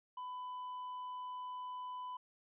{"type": "tone", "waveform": "triangle", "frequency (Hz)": 1000, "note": "B5", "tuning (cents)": 21, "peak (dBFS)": -40, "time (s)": [0.17, 2.17], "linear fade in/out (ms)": 5, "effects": ["resampled to 8000 Hz"]}